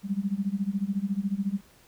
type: tone with tremolo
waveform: sine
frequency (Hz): 198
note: G3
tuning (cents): +18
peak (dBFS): -22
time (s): 0.03-1.61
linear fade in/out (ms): 50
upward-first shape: sine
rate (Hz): 14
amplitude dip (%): 90
effects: pink hiss -58 dBFS RMS until 1.87 s